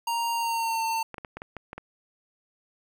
square tone with pitch glide, 932.3 to 901.1 Hz, A#5 to A5, 0 to +41 cents, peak -26 dBFS, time 0.07-1.03 s, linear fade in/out 5 ms, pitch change -59 cents, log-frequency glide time 0.33-0.83 s
clicks, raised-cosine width 0.5 ms, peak -22 dBFS, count 8, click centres 1.143 / 1.182 / 1.248 / 1.37 / 1.419 / 1.567 / 1.731 / 1.78 s
effects 10-bit

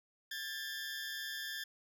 20% pulse tone pair together, 1617 / 1760 Hz, G#6 / A6, -47 / 0 cents, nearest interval minor second, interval 147 cents, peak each -39 / -37 dBFS, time 0.31-1.64 s, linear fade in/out 5 ms, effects none

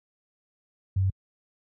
sine tone, 95.4 Hz, G2, 47 cents flat, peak -20 dBFS, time 0.96-1.1 s, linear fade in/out 5 ms, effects high-pass 60 Hz 12 dB/octave

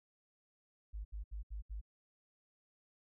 sine tone bursts, 51.91 Hz, G#1, in tune, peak -40 dBFS, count 5, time 0.93-1.814 s, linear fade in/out 20 ms, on 120 ms, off 71 ms, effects none

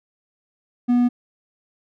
triangle tone, 243.9 Hz, B3, 21 cents flat, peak -12 dBFS, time 0.88-1.09 s, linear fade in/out 20 ms, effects none

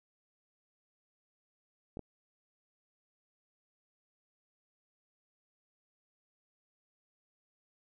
clicks, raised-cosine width 2 ms, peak -28 dBFS, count 2, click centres 1.971 / 1.993 s, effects none

